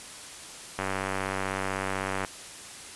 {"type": "click train", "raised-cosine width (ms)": 0.5, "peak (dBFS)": -14, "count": 141, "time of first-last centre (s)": [0.79, 2.248], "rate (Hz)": 96, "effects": ["white hiss -43 dBFS RMS until 2.95 s", "resampled to 24000 Hz"]}